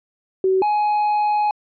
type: tone pair in turn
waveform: sine / triangle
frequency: 378.4 / 838.5 Hz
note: F#4 / G#5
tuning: +39 / +16 cents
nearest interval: octave + major second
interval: 1377 cents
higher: second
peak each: -14 dBFS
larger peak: neither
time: 0.44-0.62 / 0.62-1.51 s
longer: second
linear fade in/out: 2 ms
effects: resampled to 11025 Hz